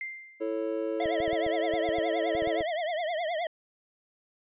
sine tone with exponential decay, 2093 Hz, C7, in tune, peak -31 dBFS, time 0.01-0.66 s, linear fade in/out 1 ms, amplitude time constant 140 ms
triangle chord, A major, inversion second, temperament just, 330 / 440 / 550 Hz, E4 / A4 / C#5, +2 / 0 / -14 cents, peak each -31 dBFS, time 0.4-2.63 s, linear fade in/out 20 ms
square tone with vibrato, 659.3 Hz, E5, in tune, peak -29 dBFS, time 1-3.47 s, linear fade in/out 2 ms, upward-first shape triangle, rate 9.6 Hz, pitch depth 170 cents each way
clicks, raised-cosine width 5 ms, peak -31 dBFS, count 12, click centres 1.058 / 1.203 / 1.279 / 1.331 / 1.465 / 1.738 / 1.89 / 1.985 / 2.351 / 2.423 / 2.474 / 2.608 s
effects resampled to 8000 Hz

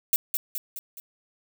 violet noise with echo, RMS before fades -21 dBFS, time 0.13-0.16 s, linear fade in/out 0 ms, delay 210 ms, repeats 4, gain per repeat -5 dB, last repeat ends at 1 s, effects none

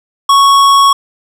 sine tone with tanh clipping, 1108.7 Hz, C#6, in tune, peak -6 dBFS, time 0.29-0.93 s, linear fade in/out 5 ms, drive 17 dB, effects none

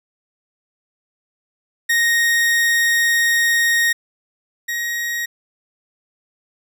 40% pulse tone pair in turn, 1864.7 / 1886.4 Hz, A#6 / A#6, 0 / +20 cents, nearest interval unison, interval 20 cents, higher second, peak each -13 / -20 dBFS, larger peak first, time 1.89-3.93 / 4.68-5.26 s, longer first, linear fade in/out 10 ms, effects none

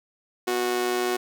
sawtooth tone with amplitude modulation, 366.8 Hz, F#4, 15 cents flat, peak -16 dBFS, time 0.47-1.17 s, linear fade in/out 10 ms, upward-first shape sine, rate 120 Hz, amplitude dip 70%, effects 9-bit

